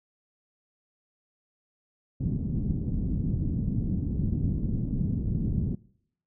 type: low-pass noise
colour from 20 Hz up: white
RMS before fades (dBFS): -28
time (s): 2.2-5.75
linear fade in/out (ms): 5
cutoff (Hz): 220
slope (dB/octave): 24
effects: noise-tail reverb RT60 0.7 s tail -23 dB re dry